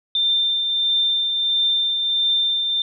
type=tone with tremolo; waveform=sine; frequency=3585 Hz; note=A7; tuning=32 cents sharp; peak=-15 dBFS; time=0.15-2.82 s; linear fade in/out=2 ms; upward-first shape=triangle; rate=1.5 Hz; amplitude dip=40%; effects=none